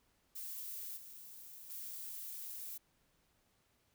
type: noise with level steps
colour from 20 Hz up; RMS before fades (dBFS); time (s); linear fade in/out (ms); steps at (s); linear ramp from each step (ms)
violet; -45 / -53 / -46; 0.35-2.78; 10; 0.96 / 1.69; 20
effects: pink hiss -75 dBFS RMS until 3.94 s